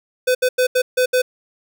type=tone bursts at uneven times; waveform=square; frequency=505 Hz; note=B4; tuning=39 cents sharp; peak=-14 dBFS; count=6; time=0.27-0.35 / 0.42-0.49 / 0.58-0.67 / 0.75-0.82 / 0.97-1.06 / 1.13-1.22 s; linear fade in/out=10 ms; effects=none